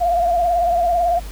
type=tone with vibrato; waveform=sine; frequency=694 Hz; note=F5; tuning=11 cents flat; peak=-14 dBFS; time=0-1.2 s; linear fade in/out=20 ms; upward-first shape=triangle; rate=18 Hz; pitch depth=69 cents each way; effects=added 50 Hz sine -29 dBFS peak until 1.31 s + pink hiss -40 dBFS RMS until 1.31 s